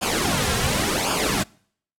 pink noise with flanger, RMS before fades -22 dBFS, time 0.01-1.44 s, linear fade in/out 20 ms, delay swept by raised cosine 0.5 to 3.4 ms, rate 0.91 Hz, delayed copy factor -0.7, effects noise-tail reverb RT60 0.6 s tail -26 dB re dry + low-pass 11000 Hz 12 dB/octave

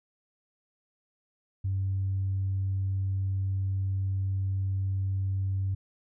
sine tone, 96.3 Hz, G2, 30 cents flat, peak -25 dBFS, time 1.64-5.75 s, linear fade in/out 10 ms, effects tanh soft clip ceiling -22 dBFS

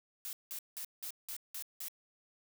blue noise bursts, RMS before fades -42 dBFS, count 7, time 0.25-1.883 s, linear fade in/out 0 ms, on 79 ms, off 180 ms, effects none

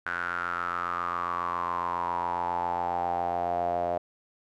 sawtooth tone with band-pass filter sweep, 87.31 Hz, F2, in tune, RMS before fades -30 dBFS, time 0.06-3.98 s, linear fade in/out 5 ms, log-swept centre 1500 to 650 Hz, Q 8.7, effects none

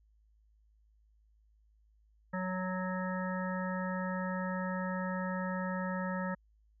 harmonic tone, 185 Hz, F#3, in tune, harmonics 1 / 3 / 5 / 7 / 9 / 10, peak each -35 / -40 / -42 / -43 / -45 / -45 dBFS, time 2.33-6.35 s, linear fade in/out 10 ms, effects added 53 Hz sine -64 dBFS peak until 6.8 s

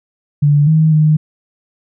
sine tone with pitch steps, 145.8 / 157.7 / 153.9 Hz, D3 / D#3 / D#3, -12 / +24 / -19 cents, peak -7 dBFS, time 0.42-1.17 s, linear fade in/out 10 ms, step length 250 ms, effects none

